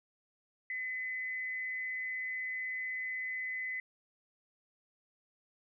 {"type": "tone with frequency modulation", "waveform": "sine", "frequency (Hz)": 2021, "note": "B6", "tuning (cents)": 39, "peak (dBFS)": -35, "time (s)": [0.7, 3.8], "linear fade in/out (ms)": 2, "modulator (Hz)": 202, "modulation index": 0.3, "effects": []}